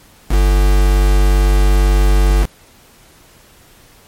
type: tone with quantisation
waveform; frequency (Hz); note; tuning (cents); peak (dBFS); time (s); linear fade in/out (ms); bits
triangle; 48.91; G1; -3; -6; 0.29-2.47; 50; 3
effects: pink hiss -46 dBFS RMS until 4.07 s + MP3 64 kbps